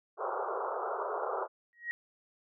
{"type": "band-pass noise", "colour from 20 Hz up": "pink", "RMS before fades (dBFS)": -35, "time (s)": [0.17, 1.48], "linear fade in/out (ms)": 50, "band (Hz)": [380, 1400], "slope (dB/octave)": 96}
{"type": "tone with exponential growth", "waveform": "sine", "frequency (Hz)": 1893, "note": "A#6", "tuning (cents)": 26, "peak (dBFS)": -29, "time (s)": [1.73, 1.91], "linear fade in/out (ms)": 0, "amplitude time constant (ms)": 38}
{"effects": []}